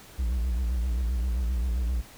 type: tone with vibrato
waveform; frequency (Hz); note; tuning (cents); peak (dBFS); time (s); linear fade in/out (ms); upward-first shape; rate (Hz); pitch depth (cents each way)
triangle; 60.4; B1; -38; -22; 0.18-2.02; 20; sine; 7.6; 120
effects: pink hiss -49 dBFS RMS until 2.17 s